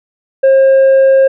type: tone with tanh clipping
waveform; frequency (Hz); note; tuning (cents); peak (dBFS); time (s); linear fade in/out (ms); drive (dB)
sine; 536; C5; +42; -5; 0.43-1.28; 10; 3
effects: none